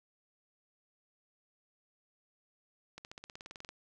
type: accelerating click train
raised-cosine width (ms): 0.2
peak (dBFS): -29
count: 14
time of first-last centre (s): 2.98-3.69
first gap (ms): 69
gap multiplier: 0.96
effects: none